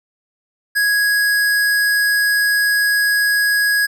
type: tone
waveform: square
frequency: 1661.2 Hz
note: G#6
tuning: in tune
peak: -14 dBFS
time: 0.75-3.87 s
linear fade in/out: 20 ms
effects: none